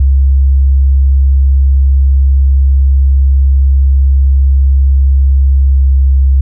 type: tone with pitch glide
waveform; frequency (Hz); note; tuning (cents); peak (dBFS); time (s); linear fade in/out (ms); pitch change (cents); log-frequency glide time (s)
sine; 67.6 to 67.09; C#2 to C2; -43 to +44; -4; 0-6.41; 5; -13; 5.66-5.86
effects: none